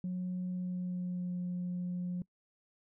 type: tone with pitch glide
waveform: sine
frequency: 181.8 to 178.68 Hz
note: F#3 to F3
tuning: -30 to +40 cents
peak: -32 dBFS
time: 0.04-2.22 s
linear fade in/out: 2 ms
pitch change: -30 cents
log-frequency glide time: 0.48-1.37 s
effects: noise-tail reverb RT60 0.1 s tail -24 dB re dry + tanh soft clip ceiling -31 dBFS